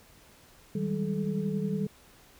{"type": "tone cluster", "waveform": "sine", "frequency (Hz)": [158.4, 195, 206.1, 431.1], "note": ["D#3", "G3", "G#3", "A4"], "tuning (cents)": [31, -9, -13, -35], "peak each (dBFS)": [-33, -30, -38, -36], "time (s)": [0.75, 1.87], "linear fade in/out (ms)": 5, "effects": ["pink hiss -57 dBFS RMS until 2.39 s"]}